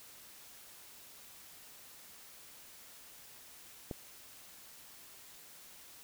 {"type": "click", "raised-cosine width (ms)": 2, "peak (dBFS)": -25, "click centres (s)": 3.912, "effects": ["white hiss -55 dBFS RMS until 6.03 s"]}